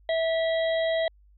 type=harmonic tone with a mistuned harmonic; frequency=653 Hz; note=E5; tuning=17 cents flat; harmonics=1 / 3 / 5 / 6; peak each=-23 / -33 / -37 / -39 dBFS; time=0.09-1.08 s; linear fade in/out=2 ms; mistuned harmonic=6; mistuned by=-33 cents; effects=added 50 Hz sine -54 dBFS peak until 1.37 s